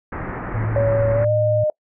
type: low-pass noise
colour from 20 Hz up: pink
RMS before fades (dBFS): -28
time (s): 0.12-1.25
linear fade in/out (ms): 5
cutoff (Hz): 2000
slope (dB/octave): 48
type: tone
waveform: sine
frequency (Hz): 110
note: A2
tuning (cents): 0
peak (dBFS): -20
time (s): 0.54-1.64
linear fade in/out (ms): 5
type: tone with pitch glide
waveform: sine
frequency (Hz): 563 to 610.4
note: C#5 to D#5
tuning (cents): +27 to -33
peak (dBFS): -16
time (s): 0.76-1.7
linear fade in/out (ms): 2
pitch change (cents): +140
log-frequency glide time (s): 1.13-1.31
effects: noise-tail reverb RT60 0.1 s tail -25 dB re dry